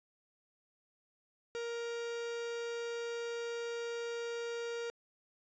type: tone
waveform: 45% pulse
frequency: 468.6 Hz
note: A#4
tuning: 9 cents sharp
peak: -37 dBFS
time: 1.55-4.9 s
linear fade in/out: 0 ms
effects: resampled to 16000 Hz